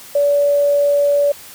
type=tone; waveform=sine; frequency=574 Hz; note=D5; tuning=40 cents flat; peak=-11 dBFS; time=0.15-1.32 s; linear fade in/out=5 ms; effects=white hiss -38 dBFS RMS until 1.54 s